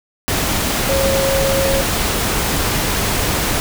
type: tone in noise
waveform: sine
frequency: 543 Hz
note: C#5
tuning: 36 cents flat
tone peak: -16 dBFS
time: 0.89-1.81 s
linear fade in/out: 0 ms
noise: pink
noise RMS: -18 dBFS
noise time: 0.28-3.6 s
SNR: -1 dB
effects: none